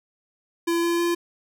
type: tone with pitch steps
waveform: square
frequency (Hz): 338.6 / 341.2 / 343.7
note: E4 / F4 / F4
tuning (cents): +46 / -40 / -28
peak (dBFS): -21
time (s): 0.67-1.15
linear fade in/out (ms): 10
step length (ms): 160
effects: none